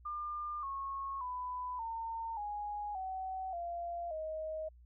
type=tone with pitch steps; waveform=sine; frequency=1200 / 1094.1 / 997.5 / 909.4 / 829.1 / 756 / 689.2 / 628.4 Hz; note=D6 / C#6 / B5 / A#5 / G#5 / F#5 / F5 / D#5; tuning=+37 / -23 / +17 / -43 / -3 / +37 / -23 / +17 cents; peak=-37 dBFS; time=0.05-4.69 s; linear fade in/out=10 ms; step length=580 ms; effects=added 60 Hz sine -56 dBFS peak until 4.85 s